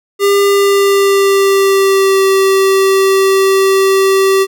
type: tone with pitch glide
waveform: square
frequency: 400.8 to 386.7 Hz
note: G4 to G4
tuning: +38 to -24 cents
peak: -8 dBFS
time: 0.19-4.47 s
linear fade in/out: 50 ms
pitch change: -62 cents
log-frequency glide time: 0.42-2.24 s
effects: none